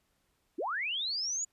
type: linear sweep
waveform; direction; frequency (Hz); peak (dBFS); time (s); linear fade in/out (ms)
sine; up; 251.8 to 6980; -31; 0.58-1.45; 10
effects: pink hiss -75 dBFS RMS until 1.52 s + resampled to 32000 Hz